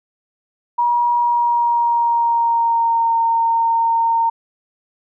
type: tone with pitch glide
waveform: sine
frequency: 957 to 918 Hz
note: A#5 to A#5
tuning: +45 to -27 cents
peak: -13 dBFS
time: 0.78-4.3 s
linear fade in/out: 10 ms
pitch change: -72 cents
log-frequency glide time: 1.16-3.14 s
effects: none